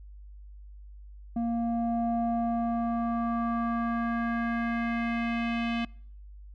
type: tone with low-pass filter sweep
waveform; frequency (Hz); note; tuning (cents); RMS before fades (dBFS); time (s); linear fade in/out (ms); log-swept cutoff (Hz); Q
square; 233.1; A#3; 0; -29; 1.36-5.85; 5; 520 to 2900; 2.7
effects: noise-tail reverb RT60 0.6 s tail -26 dB re dry + added 50 Hz sine -44 dBFS peak until 6.54 s